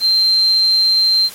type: tone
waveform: sine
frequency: 4145 Hz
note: C8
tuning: 17 cents flat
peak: -10 dBFS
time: 0-1.3 s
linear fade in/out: 50 ms
effects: white hiss -35 dBFS RMS until 1.34 s + MP3 64 kbps